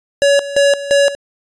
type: tone with tremolo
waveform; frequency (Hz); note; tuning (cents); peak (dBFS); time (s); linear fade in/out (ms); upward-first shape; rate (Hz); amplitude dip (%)
square; 564; C#5; +30; -9; 0.22-1.15; 0; square; 2.9; 80
effects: resampled to 22050 Hz